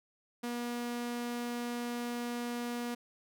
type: tone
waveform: sawtooth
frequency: 240.1 Hz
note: B3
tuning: 49 cents flat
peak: -31 dBFS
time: 0.43-2.95 s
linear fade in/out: 10 ms
effects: none